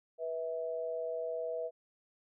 sine tone pair together, 488.6 / 650 Hz, B4 / E5, -19 / -24 cents, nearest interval perfect fourth, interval 495 cents, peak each -37 / -37 dBFS, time 0.18-1.71 s, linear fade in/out 50 ms, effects none

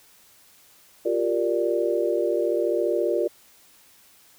sine chord, G minor seventh, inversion third, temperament equal with one note detuned, 351.3 / 392 / 466.2 / 587.3 Hz, F4 / G4 / Bb4 / D5, +10 / 0 / 0 / 0 cents, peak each -25 / -28 / -26 / -26 dBFS, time 1.05-3.28 s, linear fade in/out 10 ms, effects white hiss -55 dBFS RMS until 4.38 s

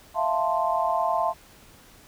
sine chord, F major seventh, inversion third, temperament equal with one note detuned, 659.3 / 698.5 / 883.1 / 1046.5 Hz, E5 / F5 / A5 / C6, 0 / 0 / +6 / 0 cents, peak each -27 dBFS, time 0.14-1.34 s, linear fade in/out 50 ms, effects pink hiss -52 dBFS RMS until 2.07 s

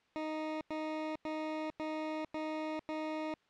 20% pulse tone bursts, 311.1 Hz, D#4, in tune, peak -31 dBFS, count 6, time 0.16-3.34 s, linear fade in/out 0 ms, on 450 ms, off 96 ms, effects white hiss -71 dBFS RMS until 3.49 s + low-pass 3000 Hz 12 dB/octave

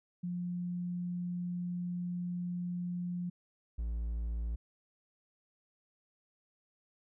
sine / triangle tone pair in turn, 176.8 / 56.96 Hz, F3 / A#1, +22 / -39 cents, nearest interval octave + minor sixth, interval 1961 cents, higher first, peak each -34 / -31 dBFS, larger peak second, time 0.23-3.3 / 3.78-4.56 s, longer first, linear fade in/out 10 ms, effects none

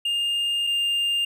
triangle tone pair in turn, 2816 / 2805 Hz, F7 / F7, +14 / +7 cents, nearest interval unison, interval 7 cents, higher first, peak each -20 / -19 dBFS, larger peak second, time 0.05-0.67 / 0.67-1.25 s, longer first, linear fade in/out 5 ms, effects none

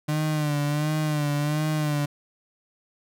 35% pulse tone with vibrato, 150 Hz, D3, 37 cents sharp, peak -21 dBFS, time 0.08-2.06 s, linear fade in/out 10 ms, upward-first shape sine, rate 1.4 Hz, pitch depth 56 cents each way, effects none

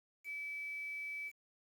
sine tone with quantisation, 2300 Hz, D7, 37 cents flat, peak -40 dBFS, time 0.24-1.32 s, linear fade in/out 50 ms, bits 10, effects none

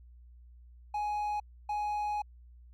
triangle tone bursts at uneven times, 835 Hz, G#5, 9 cents sharp, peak -28 dBFS, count 2, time 0.94-1.4 / 1.69-2.22 s, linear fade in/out 5 ms, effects added 60 Hz sine -51 dBFS peak until 2.73 s + MP3 96 kbps

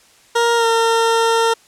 20% pulse tone with pitch glide, 468.5 to 456.7 Hz, A#4 to A#4, +9 to -36 cents, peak -8 dBFS, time 0.35-1.54 s, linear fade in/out 10 ms, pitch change -45 cents, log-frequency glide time 0.56-0.66 s, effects white hiss -50 dBFS RMS until 1.67 s + low-pass 9000 Hz 12 dB/octave

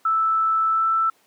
sine tone with pitch glide, 1317 to 1326.2 Hz, E6 to E6, -2 to +10 cents, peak -17 dBFS, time 0.05-1.1 s, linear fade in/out 5 ms, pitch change +12 cents, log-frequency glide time 0.71-0.85 s, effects pink hiss -60 dBFS RMS until 1.26 s + high-pass 300 Hz 12 dB/octave

